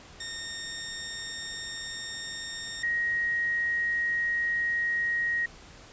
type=tone pair in turn; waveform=10% pulse / sine; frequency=1836 / 1884.3 Hz; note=A#6 / A#6; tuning=-27 / +18 cents; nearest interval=unison; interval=45 cents; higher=second; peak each=-25 dBFS; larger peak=neither; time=0.2-2.83 / 2.83-5.46 s; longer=neither; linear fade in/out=5 ms; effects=pink hiss -50 dBFS RMS until 5.92 s + resampled to 16000 Hz